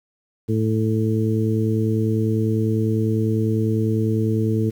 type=harmonic tone; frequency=110 Hz; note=A2; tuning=in tune; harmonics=1 / 2 / 3 / 4; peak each=-20 / -23 / -25 / -26 dBFS; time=0.48-4.71 s; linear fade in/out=20 ms; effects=8-bit